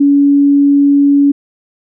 sine tone, 283.1 Hz, C#4, 37 cents sharp, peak -5 dBFS, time 0-1.32 s, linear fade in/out 10 ms, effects none

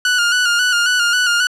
sawtooth tone with vibrato, 1447 Hz, F#6, 39 cents flat, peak -9 dBFS, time 0.05-1.47 s, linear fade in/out 2 ms, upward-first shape square, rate 3.7 Hz, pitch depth 42 cents each way, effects low-pass 8000 Hz 12 dB/octave

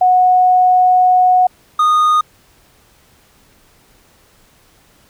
sine / triangle tone pair in turn, 733 / 1232.8 Hz, F#5 / D#6, -16 / -16 cents, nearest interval major sixth, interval 900 cents, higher second, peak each -7 dBFS, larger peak neither, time 0.01-1.47 / 1.79-2.21 s, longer first, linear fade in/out 5 ms, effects pink hiss -51 dBFS RMS until 5.09 s

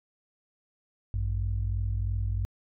sine tone pair together, 55 / 98 Hz, A1 / G2, 0 / 0 cents, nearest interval minor seventh, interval 1000 cents, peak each -28 dBFS, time 1.14-2.45 s, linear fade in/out 0 ms, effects tanh soft clip ceiling -20 dBFS

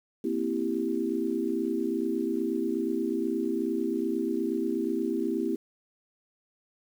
sine chord, C dominant seventh, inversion third, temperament equal, 233.1 / 261.6 / 329.6 / 392 Hz, Bb3 / C4 / E4 / G4, 0 / 0 / 0 / 0 cents, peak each -33 / -32 / -30 / -32 dBFS, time 0.24-5.56 s, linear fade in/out 5 ms, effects 9-bit

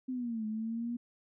sine linear two-way sweep, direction down then up, 260.9 to 214 to 241 Hz, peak -33 dBFS, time 0.08-0.97 s, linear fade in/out 10 ms, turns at 0.46 s, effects none

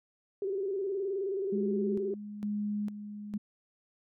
sine tone with vibrato, 390.1 Hz, G4, 8 cents flat, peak -30 dBFS, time 0.42-2.14 s, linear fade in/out 2 ms, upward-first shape square, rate 19 Hz, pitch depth 63 cents each way
sine tone with tremolo, 207.7 Hz, G#3, in tune, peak -30 dBFS, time 1.52-3.38 s, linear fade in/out 10 ms, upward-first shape square, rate 1.1 Hz, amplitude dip 65%
effects none

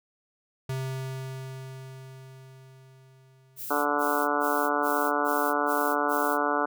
square tone with exponential decay, 131.9 Hz, C3, 14 cents sharp, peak -29 dBFS, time 0.69-4.65 s, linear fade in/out 5 ms, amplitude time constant 860 ms
violet noise bursts, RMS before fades -37 dBFS, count 7, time 3.56-6.38 s, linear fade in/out 50 ms, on 300 ms, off 120 ms
harmonic tone, 145.9 Hz, D3, 11 cents flat, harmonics 2 / 3 / 4 / 5 / 6 / 7 / 8 / 9 / 10, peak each -32 / -32 / -32 / -32 / -32 / -32 / -32 / -32 / -32 dBFS, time 3.7-6.66 s, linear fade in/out 10 ms
effects none

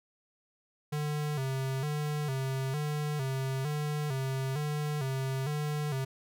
square tone with vibrato, 141.1 Hz, C#3, 31 cents sharp, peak -31 dBFS, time 0.92-6.05 s, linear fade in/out 10 ms, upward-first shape square, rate 1.1 Hz, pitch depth 100 cents each way, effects none

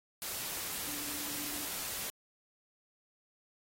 sine tone in noise, 293.7 Hz, D4, in tune, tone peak -48 dBFS, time 0.87-1.65 s, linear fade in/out 0 ms, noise white, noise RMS -39 dBFS, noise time 0.22-2.1 s, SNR -12 dB, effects AAC 48 kbps

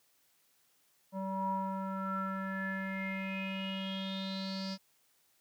square tone with low-pass filter sweep, 192 Hz, G3, 36 cents flat, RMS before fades -37 dBFS, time 1.12-4.78 s, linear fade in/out 50 ms, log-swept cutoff 800 to 5000 Hz, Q 9.4, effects white hiss -71 dBFS RMS until 5.4 s + high-pass 80 Hz 12 dB/octave

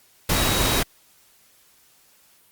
sine tone in noise, 3830 Hz, A#7, 46 cents sharp, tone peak -29 dBFS, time 0.35-0.8 s, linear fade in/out 5 ms, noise pink, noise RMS -21 dBFS, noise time 0.29-0.83 s, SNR -11 dB, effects white hiss -57 dBFS RMS until 2.51 s + Opus 48 kbps

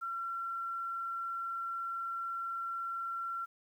sine tone, 1361 Hz, F6, 45 cents flat, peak -35 dBFS, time 0.01-3.46 s, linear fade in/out 20 ms, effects 11-bit

